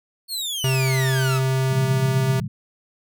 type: exponential sweep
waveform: sawtooth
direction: down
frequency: 4435 to 1227 Hz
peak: -22 dBFS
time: 0.28-1.41 s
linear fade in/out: 50 ms
type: tone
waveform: square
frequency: 131.9 Hz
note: C3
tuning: 14 cents sharp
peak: -19 dBFS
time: 0.64-2.4 s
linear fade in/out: 2 ms
type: chord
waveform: sine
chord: A# diminished seventh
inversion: none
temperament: just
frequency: 116.54 / 139.85 / 167.82 / 201.4 Hz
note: A#2 / C#3 / E3 / G3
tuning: 0 / +16 / +31 / +47 cents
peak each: -28 / -30 / -30 / -32 dBFS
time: 1.7-2.48 s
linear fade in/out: 10 ms
effects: none